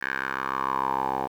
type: tone with band-pass filter sweep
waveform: 10% pulse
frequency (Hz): 66.7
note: C2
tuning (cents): +34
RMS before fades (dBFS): -28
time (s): 0.01-1.28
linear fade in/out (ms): 20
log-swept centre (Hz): 1700 to 730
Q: 5
effects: 9-bit